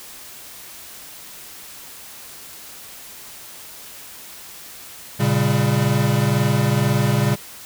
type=chord; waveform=square; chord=G diminished; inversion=first; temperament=equal with one note detuned; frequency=116.54 / 138.59 / 199.65 Hz; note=Bb2 / Db3 / G3; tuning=0 / 0 / +32 cents; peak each=-21 / -20 / -23 dBFS; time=5.19-7.36 s; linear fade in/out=20 ms; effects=white hiss -39 dBFS RMS until 7.65 s